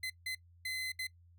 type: tone bursts at uneven times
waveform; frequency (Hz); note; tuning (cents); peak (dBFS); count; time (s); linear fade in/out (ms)
30% pulse; 2043; C7; -42; -33; 4; 0.03-0.1 / 0.26-0.35 / 0.65-0.92 / 0.99-1.07; 5
effects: noise-tail reverb RT60 0.1 s tail -21 dB re dry + added 86 Hz sine -59 dBFS peak until 1.38 s